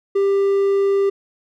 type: tone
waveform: triangle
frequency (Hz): 395.6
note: G4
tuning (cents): +16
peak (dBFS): -12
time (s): 0.15-1.1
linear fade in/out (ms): 10
effects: none